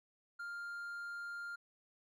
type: tone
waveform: triangle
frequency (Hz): 1400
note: F6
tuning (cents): +4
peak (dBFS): -40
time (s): 0.39-1.56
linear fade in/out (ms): 10
effects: none